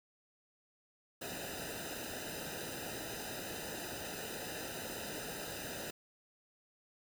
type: noise with comb filter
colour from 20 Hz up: pink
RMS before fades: -43 dBFS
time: 1.21-5.91 s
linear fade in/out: 10 ms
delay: 0.9 ms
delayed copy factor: -0.9
effects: none